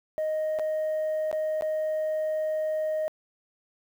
sine tone with dropouts, 622.3 Hz, D#5, in tune, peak -23 dBFS, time 0.18-3.08 s, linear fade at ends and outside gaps 0 ms, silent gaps 0.588-0.595 / 1.314-1.328 / 1.61-1.622 s, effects tanh soft clip ceiling -24 dBFS + 9-bit

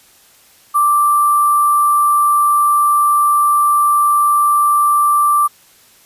sine tone with sample-and-hold, 1174.7 Hz, D6, in tune, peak -9 dBFS, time 0.74-5.48 s, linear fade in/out 20 ms, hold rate 11025 Hz, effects white hiss -48 dBFS RMS until 6.05 s + resampled to 32000 Hz

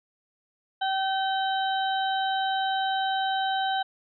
harmonic tone, 770 Hz, G5, 31 cents flat, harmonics 1 / 2 / 4 / 5, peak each -25 / -32 / -35 / -36 dBFS, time 0.81-3.83 s, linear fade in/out 10 ms, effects none

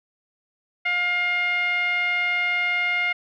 10% pulse tone with low-pass filter, 709 Hz, F5, 26 cents sharp, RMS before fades -23 dBFS, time 0.85-3.13 s, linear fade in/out 10 ms, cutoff 2200 Hz, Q 4.9, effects none

